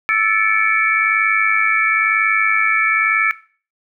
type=tone cluster; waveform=sine; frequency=1320 / 1744 / 2222 / 2323 Hz; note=E6 / A6 / C#7 / D7; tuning=+2 / -16 / +4 / -20 cents; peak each=-19 dBFS; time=0.09-3.31 s; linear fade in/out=0 ms; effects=noise-tail reverb RT60 0.4 s tail -17 dB re dry